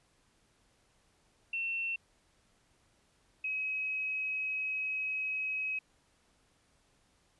sine tone pair in turn, 2700 / 2548 Hz, E7 / D#7, +41 / +41 cents, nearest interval minor second, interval 100 cents, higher first, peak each -32 / -32 dBFS, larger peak neither, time 1.53-1.96 / 3.44-5.79 s, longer second, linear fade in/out 5 ms, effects pink hiss -70 dBFS RMS until 7.39 s + resampled to 24000 Hz

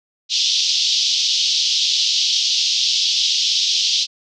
pink band-pass noise, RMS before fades -18 dBFS, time 0.29-4.07 s, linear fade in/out 50 ms, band 3100 to 5800 Hz, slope 48 dB/octave, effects none

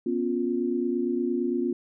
sine tone cluster, 245 / 273.7 / 351.8 Hz, B3 / C#4 / F4, -14 / -22 / +13 cents, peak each -28 / -30 / -27 dBFS, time 0.06-1.73 s, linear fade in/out 5 ms, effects none

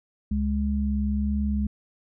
sine tone pair together, 69.71 / 207.7 Hz, C#2 / G#3, +10 / 0 cents, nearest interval octave + perfect fifth, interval 1890 cents, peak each -25 dBFS, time 0.31-1.67 s, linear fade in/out 5 ms, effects none

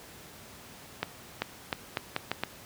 accelerating click train, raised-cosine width 0.3 ms, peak -12 dBFS, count 7, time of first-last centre 1.03-2.436 s, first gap 390 ms, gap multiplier 0.79, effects pink hiss -49 dBFS RMS until 2.65 s + high-pass 80 Hz 12 dB/octave

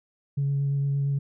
sine tone with vibrato, 140 Hz, C#3, 18 cents sharp, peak -21 dBFS, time 0.37-1.19 s, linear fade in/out 10 ms, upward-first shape sine, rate 8.7 Hz, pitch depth 11 cents each way, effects tanh soft clip ceiling -19 dBFS

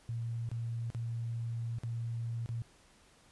sine tone with dropouts, 116.2 Hz, A#2, 5 cents flat, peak -34 dBFS, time 0.09-2.62 s, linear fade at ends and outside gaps 0 ms, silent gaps 0.49-0.515 / 0.902-0.948 / 1.785-1.835 / 2.46-2.49 s, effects pink hiss -63 dBFS RMS until 3.31 s + resampled to 24000 Hz

